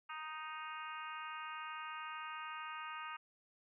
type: harmonic tone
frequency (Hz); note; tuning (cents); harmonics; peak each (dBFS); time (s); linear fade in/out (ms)
311.1; D#4; 0; 3 / 4 / 5 / 6 / 7 / 8 / 9; -50 / -46 / -51 / -56 / -56 / -54 / -54; 0.09-3.17; 10
effects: none